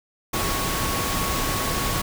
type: tone in noise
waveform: sine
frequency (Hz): 1108.7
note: C#6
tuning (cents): 0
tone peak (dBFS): -30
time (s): 0.33-2.02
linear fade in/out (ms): 10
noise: pink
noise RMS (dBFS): -25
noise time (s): 0.33-2.02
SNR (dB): -8
effects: none